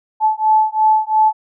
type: beating tone pair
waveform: sine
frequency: 866 / 868.9 Hz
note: A5 / A5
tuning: -28 / -22 cents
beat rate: 2.9 Hz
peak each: -14 dBFS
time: 0.2-1.33 s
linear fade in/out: 50 ms
effects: none